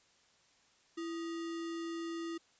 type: tone with sample-and-hold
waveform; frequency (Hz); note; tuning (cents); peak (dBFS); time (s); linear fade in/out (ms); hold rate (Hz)
sine; 333.4; E4; +20; -37; 0.97-2.38; 10; 1575
effects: white hiss -68 dBFS RMS until 2.59 s + resampled to 16000 Hz